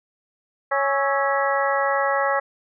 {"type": "harmonic tone with a mistuned harmonic", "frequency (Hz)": 277.2, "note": "C#4", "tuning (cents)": 0, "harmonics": [2, 3, 4, 5, 6, 7], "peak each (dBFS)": [-23, -25, -26, -27, -28, -28], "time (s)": [0.71, 2.4], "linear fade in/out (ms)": 10, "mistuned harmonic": 5, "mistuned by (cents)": -90, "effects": []}